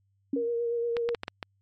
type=tone with exponential decay; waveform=sine; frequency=277.2 Hz; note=C#4; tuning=in tune; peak=-22 dBFS; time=0.33-0.51 s; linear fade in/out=5 ms; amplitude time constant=37 ms
type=tone with vibrato; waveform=sine; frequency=470 Hz; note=A#4; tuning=14 cents sharp; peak=-26 dBFS; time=0.36-1.15 s; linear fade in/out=5 ms; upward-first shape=sine; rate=8.5 Hz; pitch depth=21 cents each way
type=clicks; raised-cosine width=0.3 ms; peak=-17 dBFS; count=6; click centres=0.968 / 1.09 / 1.148 / 1.234 / 1.281 / 1.428 s
effects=added 98 Hz sine -67 dBFS peak until 1.61 s + MP3 48 kbps